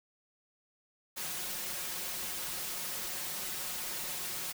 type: noise with comb filter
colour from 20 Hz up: white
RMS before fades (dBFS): -38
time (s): 1.16-4.53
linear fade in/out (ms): 20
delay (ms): 5.5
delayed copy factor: +0.8
effects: none